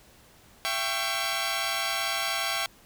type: chord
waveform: 10% pulse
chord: C# diminished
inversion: first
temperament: equal with one note detuned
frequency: 672.7 / 784 / 1108.7 Hz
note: E5 / G5 / C#6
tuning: +35 / 0 / 0 cents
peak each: -23 dBFS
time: 0.65-2.66 s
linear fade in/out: 0 ms
effects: pink hiss -56 dBFS RMS until 2.85 s